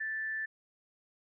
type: tone with frequency modulation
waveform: sine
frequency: 1760 Hz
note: A6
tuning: in tune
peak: -33 dBFS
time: 0-0.46 s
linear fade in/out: 10 ms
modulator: 175 Hz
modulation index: 0.2
effects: none